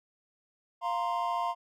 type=chord; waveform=triangle; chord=F suspended fourth; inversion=none; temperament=equal; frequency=698.5 / 932.3 / 1046.5 Hz; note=F5 / Bb5 / C6; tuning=0 / 0 / 0 cents; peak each=-31 dBFS; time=0.81-1.55 s; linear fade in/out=50 ms; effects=none